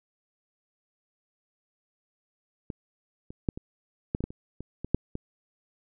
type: clicks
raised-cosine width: 3 ms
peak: -21 / -28 / -12 / -24 / -13 / -19 / -16 / -28 / -25 / -21 / -8 / -20 dBFS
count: 12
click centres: 2.702 / 3.305 / 3.488 / 3.575 / 4.149 / 4.206 / 4.24 / 4.305 / 4.606 / 4.846 / 4.946 / 5.154 s
effects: none